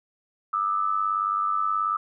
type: tone pair together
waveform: sine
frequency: 1201.4 / 1300 Hz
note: D6 / E6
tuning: +39 / -24 cents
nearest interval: minor second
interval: 137 cents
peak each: -25 dBFS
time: 0.53-1.97 s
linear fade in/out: 5 ms
effects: none